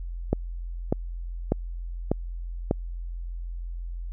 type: click train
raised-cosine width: 2 ms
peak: -8 dBFS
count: 5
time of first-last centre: 0.33-2.711 s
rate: 1.68 Hz
effects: added 43 Hz sine -31 dBFS peak until 4.12 s